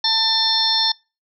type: harmonic tone with a mistuned harmonic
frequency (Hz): 893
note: A5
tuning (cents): +25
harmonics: 1 / 2 / 4 / 5 / 6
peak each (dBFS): -25 / -30 / -21 / -20 / -20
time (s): 0.04-0.92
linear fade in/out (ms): 5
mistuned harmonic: 5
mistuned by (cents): -66
effects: noise-tail reverb RT60 0.3 s tail -25 dB re dry